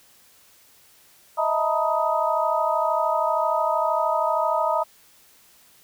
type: tone cluster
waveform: sine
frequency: 623 / 656 / 902 / 964 / 1252 Hz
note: D#5 / E5 / A5 / B5 / D#6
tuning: +2 / -9 / +43 / -42 / +10 cents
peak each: -26 dBFS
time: 1.37-4.84 s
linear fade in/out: 20 ms
effects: white hiss -55 dBFS RMS until 5.83 s